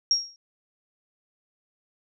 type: tone with exponential decay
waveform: sine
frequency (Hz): 5588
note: F8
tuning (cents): 0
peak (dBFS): -15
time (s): 0.11-0.36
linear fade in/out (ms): 1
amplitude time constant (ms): 54
effects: none